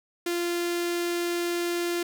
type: tone with notch filter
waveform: sawtooth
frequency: 346.5 Hz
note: F4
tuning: 14 cents flat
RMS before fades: -28 dBFS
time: 0.26-2.03 s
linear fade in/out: 5 ms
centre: 860 Hz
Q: 1.1
effects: none